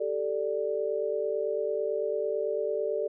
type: chord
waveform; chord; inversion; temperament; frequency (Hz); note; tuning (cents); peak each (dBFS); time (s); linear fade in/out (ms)
sine; G suspended second; none; just; 392 / 441 / 588; G4 / A4 / D5; 0 / +4 / +2; -33 / -30 / -31; 0-3.08; 10
effects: none